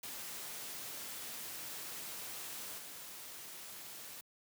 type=noise with level steps; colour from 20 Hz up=white; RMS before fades=-45 / -49 dBFS; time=0.03-4.21 s; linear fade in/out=5 ms; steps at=2.77 s; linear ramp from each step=20 ms; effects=high-pass 100 Hz 12 dB/octave